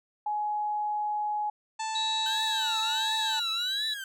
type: tone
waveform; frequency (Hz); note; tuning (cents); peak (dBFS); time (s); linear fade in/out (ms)
sine; 840; G#5; +19; -27; 0.26-1.5; 5
type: harmonic tone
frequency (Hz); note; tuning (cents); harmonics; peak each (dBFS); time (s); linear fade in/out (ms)
880; A5; 0; 1 / 2 / 3 / 4 / 5 / 6 / 7 / 8 / 9; -31 / -43 / -42 / -46 / -43 / -55 / -47 / -45 / -46; 1.79-3.4; 10
type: tone with pitch glide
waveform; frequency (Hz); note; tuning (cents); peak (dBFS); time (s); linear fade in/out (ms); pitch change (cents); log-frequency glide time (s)
sine; 3868 to 3920; B7 to B7; -37 to -14; -28; 1.95-3.94; 5; +23; 3.23-3.38
type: tone with vibrato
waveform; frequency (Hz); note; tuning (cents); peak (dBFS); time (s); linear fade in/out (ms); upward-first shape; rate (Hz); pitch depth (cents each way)
30% pulse; 1524; G6; -49; -33; 2.26-4.04; 2; triangle; 1.4; 280
effects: none